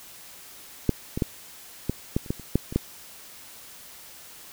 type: clicks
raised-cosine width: 3 ms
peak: -6 / -15 / -9 / -11 / -9 / -29 / -12 / -28 / -6 / -21 / -8 dBFS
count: 11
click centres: 0.893 / 1.175 / 1.222 / 1.896 / 2.165 / 2.262 / 2.305 / 2.397 / 2.556 / 2.725 / 2.76 s
effects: white hiss -46 dBFS RMS until 4.52 s